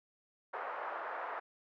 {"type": "band-pass noise", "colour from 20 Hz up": "white", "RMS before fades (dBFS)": -41, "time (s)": [0.53, 1.4], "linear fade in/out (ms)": 10, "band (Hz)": [510, 1400], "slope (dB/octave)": 24, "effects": []}